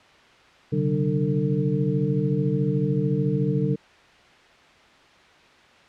sine tone cluster, 131.5 / 145.2 / 190 / 299.4 / 450.9 Hz, C3 / D3 / F#3 / D4 / A4, +9 / -19 / +46 / +33 / +42 cents, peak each -28 / -24 / -26 / -29 / -28 dBFS, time 0.72-3.76 s, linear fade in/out 10 ms, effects white hiss -52 dBFS RMS until 5.88 s + low-pass 3000 Hz 12 dB/octave

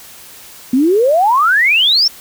sine exponential sweep, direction up, 242.5 to 5588 Hz, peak -8 dBFS, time 0.73-2.08 s, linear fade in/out 5 ms, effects white hiss -37 dBFS RMS until 2.2 s

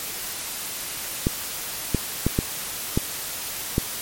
clicks, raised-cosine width 3 ms, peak -6 dBFS, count 6, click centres 1.269 / 1.947 / 2.266 / 2.389 / 2.975 / 3.781 s, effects white hiss -31 dBFS RMS until 4.01 s + MP3 64 kbps

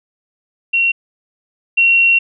sine tone pair in turn, 2736 / 2736 Hz, F7 / F7, -36 / -36 cents, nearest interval unison, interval 0 cents, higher neither, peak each -11 / -8 dBFS, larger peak second, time 0.73-0.92 / 1.77-2.19 s, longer second, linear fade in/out 10 ms, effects none

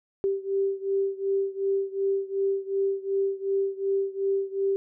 sine beating tone pair, 390.7 / 393.4 Hz, G4 / G4, -6 / +6 cents, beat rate 2.7 Hz, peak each -26 / -28 dBFS, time 0.24-4.76 s, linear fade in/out 0 ms, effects none

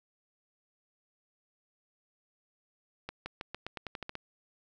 accelerating click train, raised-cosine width 0.3 ms, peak -22 dBFS, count 11, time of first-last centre 3.09-4.154 s, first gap 170 ms, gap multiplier 0.89, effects none

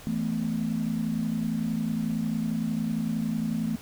sine chord, E suspended fourth, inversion none, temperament equal with one note detuned, 164.81 / 220 / 251 Hz, E3 / A3 / B3, 0 / 0 / +28 cents, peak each -31 / -27 / -32 dBFS, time 0.07-3.76 s, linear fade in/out 0 ms, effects tanh soft clip ceiling -17 dBFS + pink hiss -47 dBFS RMS until 3.81 s

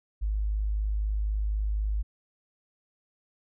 sine tone, 52 Hz, G#1, 3 cents sharp, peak -25 dBFS, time 0.21-2.03 s, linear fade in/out 20 ms, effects none

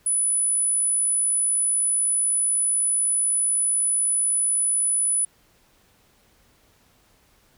sine tone, 9956 Hz, D#9, in tune, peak -19 dBFS, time 0.06-5.25 s, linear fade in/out 5 ms, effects pink hiss -60 dBFS RMS until 7.57 s

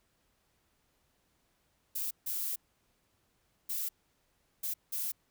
violet noise bursts at uneven times, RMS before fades -35 dBFS, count 5, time 1.95-2.11 / 2.26-2.56 / 3.69-3.89 / 4.63-4.74 / 4.92-5.12 s, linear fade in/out 10 ms, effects pink hiss -74 dBFS RMS until 5.3 s

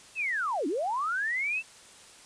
sine linear two-way sweep, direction down then up, 2707 to 261.6 to 2707 Hz, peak -27 dBFS, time 0.15-1.63 s, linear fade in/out 50 ms, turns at 0.67 s, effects white hiss -52 dBFS RMS until 2.25 s + resampled to 22050 Hz

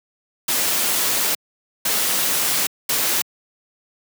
white noise bursts at uneven times, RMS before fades -20 dBFS, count 3, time 0.48-1.35 / 1.85-2.67 / 2.89-3.22 s, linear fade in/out 5 ms, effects high-pass 150 Hz 12 dB/octave

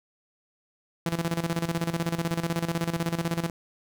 sawtooth tone with tremolo, 167.6 Hz, E3, 29 cents sharp, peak -20 dBFS, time 1.06-3.5 s, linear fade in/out 2 ms, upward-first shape square, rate 16 Hz, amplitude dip 75%, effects none

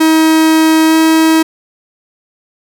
45% pulse tone with pitch glide, 318.2 to 320.4 Hz, D#4 to E4, +39 to -49 cents, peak -6 dBFS, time 0-1.43 s, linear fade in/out 10 ms, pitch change +12 cents, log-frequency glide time 0.86-0.95 s, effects none

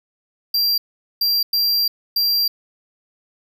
square tone bursts at uneven times, 4740 Hz, D8, 15 cents sharp, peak -16 dBFS, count 4, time 0.54-0.78 / 1.21-1.43 / 1.53-1.88 / 2.16-2.48 s, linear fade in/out 5 ms, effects none

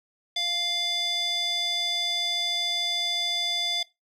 square tone with band-pass filter, 698.5 Hz, F5, in tune, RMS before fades -27 dBFS, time 0.36-3.83 s, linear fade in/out 5 ms, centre 3900 Hz, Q 6.2, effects noise-tail reverb RT60 0.2 s tail -19 dB re dry

